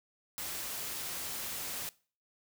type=noise; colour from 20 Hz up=white; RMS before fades=-39 dBFS; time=0.38-1.89 s; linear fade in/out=0 ms; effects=noise-tail reverb RT60 0.4 s tail -21 dB re dry